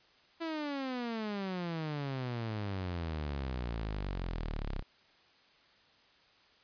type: exponential sweep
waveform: sawtooth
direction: down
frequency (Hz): 335.6 to 32.07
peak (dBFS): -31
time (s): 0.4-4.83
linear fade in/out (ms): 20
effects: white hiss -64 dBFS RMS until 6.63 s + resampled to 11025 Hz